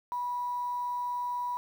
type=tone with quantisation; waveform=sine; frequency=978 Hz; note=B5; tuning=17 cents flat; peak=-30 dBFS; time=0.12-1.57 s; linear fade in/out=0 ms; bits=9; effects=none